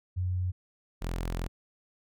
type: tone pair in turn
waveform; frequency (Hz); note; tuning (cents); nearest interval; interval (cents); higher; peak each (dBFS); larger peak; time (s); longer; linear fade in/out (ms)
sine / sawtooth; 91 / 42.95; F#2 / F1; -28 / -28; octave + minor second; 1300; first; -27; neither; 0.16-0.52 / 1.01-1.48; second; 20
effects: none